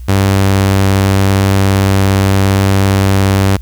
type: tone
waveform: sawtooth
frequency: 97.4 Hz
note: G2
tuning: 11 cents flat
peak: -4 dBFS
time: 0.08-3.57 s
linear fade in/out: 10 ms
effects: added 60 Hz sine -24 dBFS peak until 3.61 s + white hiss -49 dBFS RMS until 3.61 s